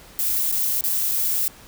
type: noise with dropouts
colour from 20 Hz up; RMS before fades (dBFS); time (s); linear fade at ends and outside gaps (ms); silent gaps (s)
violet; -22; 0.19-1.48; 0; 0.516-0.524 / 0.809-0.839 / 1.113-1.117
effects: pink hiss -46 dBFS RMS until 1.67 s

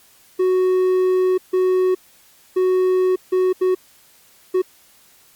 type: tone bursts at uneven times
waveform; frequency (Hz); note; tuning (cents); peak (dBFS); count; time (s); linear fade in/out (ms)
triangle; 370; F#4; 0; -12; 6; 0.39-1.38 / 1.53-1.95 / 2.56-3.16 / 3.32-3.53 / 3.61-3.75 / 4.54-4.62; 10
effects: white hiss -52 dBFS RMS until 5.35 s + Opus 48 kbps

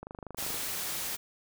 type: click train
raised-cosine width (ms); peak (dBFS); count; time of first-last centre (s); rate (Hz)
1; -27; 14; 0.03-0.544; 25.3
type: noise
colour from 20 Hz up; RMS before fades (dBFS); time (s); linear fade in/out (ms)
white; -35; 0.37-1.17; 20
effects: none

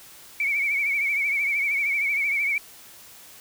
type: tone with vibrato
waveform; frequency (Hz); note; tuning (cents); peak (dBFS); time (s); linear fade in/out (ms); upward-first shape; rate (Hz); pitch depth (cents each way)
sine; 2261; C#7; +34; -21; 0.4-2.58; 2; triangle; 13; 83
effects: white hiss -47 dBFS RMS until 3.4 s

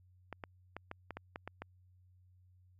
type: clicks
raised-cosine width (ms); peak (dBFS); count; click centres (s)
0.5; -27; 9; 0.327 / 0.438 / 0.766 / 0.914 / 1.107 / 1.17 / 1.359 / 1.476 / 1.62
effects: added 91 Hz sine -62 dBFS peak until 2.79 s

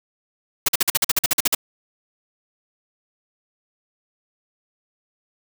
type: noise bursts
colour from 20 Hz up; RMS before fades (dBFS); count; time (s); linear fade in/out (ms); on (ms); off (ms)
white; -17; 13; 0.66-1.549; 5; 25; 47
effects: none

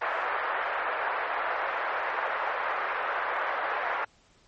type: band-pass noise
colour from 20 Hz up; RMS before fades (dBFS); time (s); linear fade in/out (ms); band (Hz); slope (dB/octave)
white; -30; 0.01-4.05; 10; 530 to 1700; 24
effects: pink hiss -62 dBFS RMS until 4.47 s + MP3 32 kbps

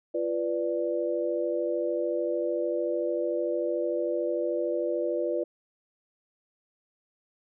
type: chord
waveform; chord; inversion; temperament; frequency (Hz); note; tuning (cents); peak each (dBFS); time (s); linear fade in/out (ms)
sine; B diminished; second; equal with one note detuned; 344.8 / 493.9 / 587.3; F4 / B4 / D5; -22 / 0 / 0; -30; 0.14-5.44; 10
effects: none

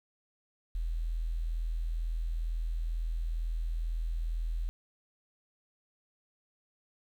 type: tone with quantisation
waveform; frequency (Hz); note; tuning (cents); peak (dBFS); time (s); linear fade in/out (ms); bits
sine; 41.08; E1; -5; -30; 0.75-4.69; 0; 10
effects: none

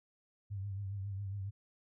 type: tone with vibrato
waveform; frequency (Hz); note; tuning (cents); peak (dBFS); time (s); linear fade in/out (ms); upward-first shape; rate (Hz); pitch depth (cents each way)
sine; 98.8; G2; +14; -37; 0.5-1.51; 20; triangle; 7.3; 73
effects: none

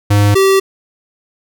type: tone pair in turn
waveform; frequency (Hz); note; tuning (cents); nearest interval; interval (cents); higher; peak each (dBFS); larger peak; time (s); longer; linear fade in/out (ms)
square; 102.5 / 387; G#2 / G4; -22 / -22; octave + major seventh; 2300; second; -8; neither; 0.1-0.35 / 0.35-0.6; neither; 10
effects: none

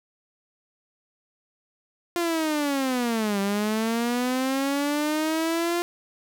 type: linear two-way sweep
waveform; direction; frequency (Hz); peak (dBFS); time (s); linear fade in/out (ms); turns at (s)
sawtooth; down then up; 349.2 to 196 to 349.2; -19; 2.16-5.82; 0; 3.4
effects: none

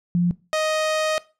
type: tone pair in turn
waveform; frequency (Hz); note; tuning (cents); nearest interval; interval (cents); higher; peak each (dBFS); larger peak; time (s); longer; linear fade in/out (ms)
sine / sawtooth; 175.1 / 624; F3 / D#5; +5 / +5; octave + minor seventh; 2200; second; -16; neither; 0.15-0.31 / 0.53-1.18; second; 0
effects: noise-tail reverb RT60 0.3 s tail -20 dB re dry + low-pass 8000 Hz 12 dB/octave

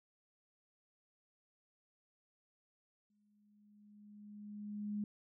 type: tone with exponential growth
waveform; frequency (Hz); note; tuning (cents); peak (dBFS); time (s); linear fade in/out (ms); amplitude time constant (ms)
sine; 207.7; G#3; 0; -35; 3.1-5.04; 2; 420
effects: none

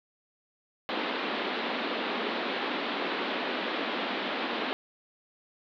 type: band-pass noise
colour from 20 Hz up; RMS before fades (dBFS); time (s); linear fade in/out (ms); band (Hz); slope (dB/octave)
pink; -32; 0.89-4.73; 0; 220 to 4000; 48
effects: none

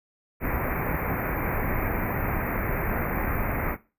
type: band-stop noise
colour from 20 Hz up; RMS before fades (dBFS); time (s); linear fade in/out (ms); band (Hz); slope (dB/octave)
pink; -27; 0.4-3.77; 50; 2400 to 13000; 96
effects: noise-tail reverb RT60 0.3 s tail -17 dB re dry + resampled to 32000 Hz

